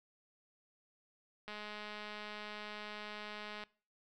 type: click train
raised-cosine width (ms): 0.3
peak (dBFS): -30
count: 454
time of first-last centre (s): 1.48-3.637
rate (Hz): 210
effects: noise-tail reverb RT60 0.4 s tail -22 dB re dry